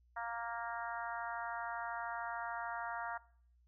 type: harmonic tone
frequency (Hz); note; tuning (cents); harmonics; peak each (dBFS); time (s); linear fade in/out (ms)
233.1; A#3; 0; 3 / 4 / 5 / 6 / 7 / 8; -44 / -43 / -48 / -46 / -49 / -51; 0.16-3.18; 10
effects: noise-tail reverb RT60 0.6 s tail -21 dB re dry + added 60 Hz sine -66 dBFS peak until 3.67 s